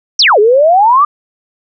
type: exponential two-way sweep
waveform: sine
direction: down then up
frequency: 6000 to 402 to 1218 Hz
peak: -4 dBFS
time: 0.19-1.05 s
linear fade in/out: 5 ms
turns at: 0.39 s
effects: none